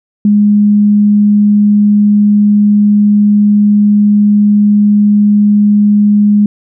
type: tone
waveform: sine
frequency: 207 Hz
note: G#3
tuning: 5 cents flat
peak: -4 dBFS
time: 0.25-6.46 s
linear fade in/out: 2 ms
effects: none